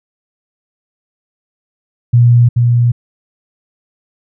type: tone with echo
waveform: sine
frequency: 120 Hz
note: B2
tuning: 49 cents flat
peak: -4 dBFS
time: 2.13-2.49 s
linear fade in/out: 10 ms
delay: 430 ms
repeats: 1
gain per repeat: -3 dB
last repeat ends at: 2.92 s
effects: none